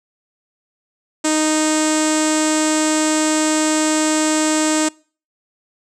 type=tone with low-pass filter; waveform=sawtooth; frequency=310 Hz; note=D#4; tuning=6 cents flat; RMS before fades=-17 dBFS; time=1.24-4.89 s; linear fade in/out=10 ms; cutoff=7800 Hz; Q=6.4; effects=noise-tail reverb RT60 0.4 s tail -25 dB re dry